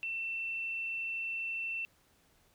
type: tone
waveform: sine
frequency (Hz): 2687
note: E7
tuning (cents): +33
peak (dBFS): -34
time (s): 0.03-1.85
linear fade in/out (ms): 0
effects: pink hiss -68 dBFS RMS until 2.54 s